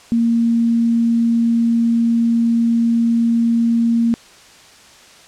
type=tone; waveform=sine; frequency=232 Hz; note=A#3; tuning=8 cents flat; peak=-12 dBFS; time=0.12-4.14 s; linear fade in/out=0 ms; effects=white hiss -44 dBFS RMS until 5.27 s + low-pass 7000 Hz 12 dB/octave